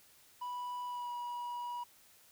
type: tone with pitch glide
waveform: triangle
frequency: 984 to 967.1 Hz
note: B5 to B5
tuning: -7 to -37 cents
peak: -36 dBFS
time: 0.41-1.84 s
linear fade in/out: 10 ms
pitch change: -30 cents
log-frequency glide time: 0.86-1.12 s
effects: white hiss -63 dBFS RMS until 2.31 s